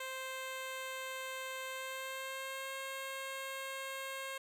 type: tone with pitch glide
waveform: 10% pulse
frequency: 523.3 to 536.5 Hz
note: C5 to C5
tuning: 0 to +43 cents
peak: -32 dBFS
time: 0-4.38 s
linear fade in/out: 5 ms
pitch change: +43 cents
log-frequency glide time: 1.7-2.74 s
effects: none